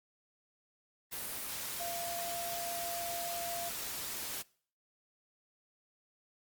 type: tone in noise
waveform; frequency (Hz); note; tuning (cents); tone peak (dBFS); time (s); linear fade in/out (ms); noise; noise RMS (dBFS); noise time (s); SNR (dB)
sine; 690; F5; -21; -39; 1.79-3.7; 20; white; -40; 1.11-4.43; -2
effects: noise-tail reverb RT60 0.5 s tail -23 dB re dry + Opus 32 kbps